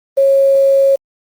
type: tone with quantisation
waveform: sine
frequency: 547 Hz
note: C#5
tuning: 23 cents flat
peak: -7 dBFS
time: 0.17-0.96 s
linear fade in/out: 10 ms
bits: 6
effects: Opus 32 kbps